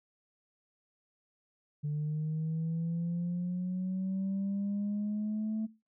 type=linear sweep; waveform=sine; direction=up; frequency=147.1 to 220 Hz; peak=-29 dBFS; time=1.83-5.67 s; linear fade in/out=20 ms; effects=noise-tail reverb RT60 0.3 s tail -22 dB re dry + tanh soft clip ceiling -28 dBFS